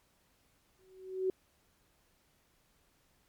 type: tone with exponential growth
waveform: sine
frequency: 375.8 Hz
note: F#4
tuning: 27 cents sharp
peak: -26 dBFS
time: 0.79-1.3 s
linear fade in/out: 2 ms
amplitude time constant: 110 ms
effects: pink hiss -71 dBFS RMS until 3.28 s + MP3 96 kbps